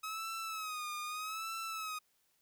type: tone with vibrato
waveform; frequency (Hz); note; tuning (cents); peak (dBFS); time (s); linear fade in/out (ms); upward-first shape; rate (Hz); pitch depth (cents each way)
sawtooth; 1272; D#6; +38; -35; 0.03-1.99; 10; sine; 0.81; 82
effects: white hiss -75 dBFS RMS until 2.41 s